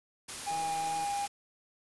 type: noise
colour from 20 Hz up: white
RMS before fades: -40 dBFS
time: 0.28-1.28 s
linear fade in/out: 10 ms
type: tone with vibrato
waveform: triangle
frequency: 811 Hz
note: G#5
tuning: 41 cents flat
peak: -29 dBFS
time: 0.46-1.27 s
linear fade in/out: 20 ms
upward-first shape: triangle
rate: 2.5 Hz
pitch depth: 9 cents each way
type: click train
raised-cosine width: 1 ms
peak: -35 dBFS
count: 86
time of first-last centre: 0.51-1.045 s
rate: 159 Hz
effects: resampled to 24000 Hz